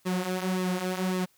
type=tone with flanger; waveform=sawtooth; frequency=184.1 Hz; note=F#3; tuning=8 cents flat; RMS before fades=-29 dBFS; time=0.05-1.26 s; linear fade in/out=20 ms; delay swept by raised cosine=1.3 to 6.5 ms; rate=1.8 Hz; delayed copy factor=-0.65; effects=white hiss -65 dBFS RMS until 1.37 s